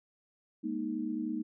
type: chord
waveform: sine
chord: Ab suspended second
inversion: none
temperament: equal with one note detuned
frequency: 207.7 / 237.2 / 311.1 Hz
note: Ab3 / Bb3 / Eb4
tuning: 0 / +30 / 0 cents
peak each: -39 / -36 / -35 dBFS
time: 0.63-1.43 s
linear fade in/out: 20 ms
effects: none